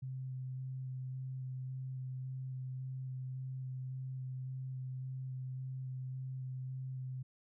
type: tone with vibrato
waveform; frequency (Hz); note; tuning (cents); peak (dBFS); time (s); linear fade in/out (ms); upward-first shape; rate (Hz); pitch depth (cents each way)
sine; 130; C3; -11; -39; 0.02-7.23; 10; square; 1.8; 9
effects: none